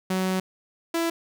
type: tone pair in turn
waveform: sawtooth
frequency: 187.1 / 333.4 Hz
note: F#3 / E4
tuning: +20 / +20 cents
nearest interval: minor seventh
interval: 1000 cents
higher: second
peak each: -19 dBFS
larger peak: neither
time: 0.1-0.4 / 0.94-1.1 s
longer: first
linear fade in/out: 5 ms
effects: none